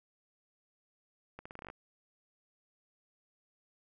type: accelerating click train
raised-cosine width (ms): 0.5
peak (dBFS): -30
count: 10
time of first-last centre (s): 1.39-1.701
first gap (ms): 65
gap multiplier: 0.83
effects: none